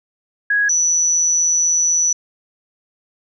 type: tone pair in turn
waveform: sine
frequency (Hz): 1661.2 / 5932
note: G#6 / F#8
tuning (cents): 0 / +4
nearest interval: octave + minor seventh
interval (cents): 2204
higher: second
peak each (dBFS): -13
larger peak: neither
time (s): 0.5-0.69 / 0.69-2.13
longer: second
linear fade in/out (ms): 5
effects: none